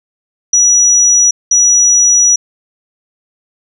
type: tone bursts at uneven times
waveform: sine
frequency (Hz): 5850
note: F#8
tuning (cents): -21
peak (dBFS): -5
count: 2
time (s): 0.53-1.31 / 1.51-2.36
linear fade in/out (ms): 5
effects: 7-bit